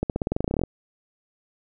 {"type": "accelerating click train", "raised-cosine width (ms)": 2, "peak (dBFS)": -10, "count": 16, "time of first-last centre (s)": [0.03, 0.637], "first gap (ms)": 68, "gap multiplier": 0.92, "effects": []}